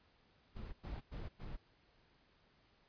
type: noise bursts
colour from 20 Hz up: brown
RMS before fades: -45 dBFS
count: 4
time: 0.55-1.57 s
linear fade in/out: 20 ms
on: 180 ms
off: 100 ms
effects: pink hiss -71 dBFS RMS until 2.88 s + resampled to 11025 Hz